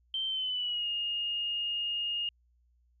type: tone with pitch glide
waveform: sine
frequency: 3121 to 2845 Hz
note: G7 to F7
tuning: -8 to +31 cents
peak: -30 dBFS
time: 0.14-2.29 s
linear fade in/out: 2 ms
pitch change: -161 cents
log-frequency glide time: 0.27-0.88 s
effects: added 60 Hz sine -65 dBFS peak until 3 s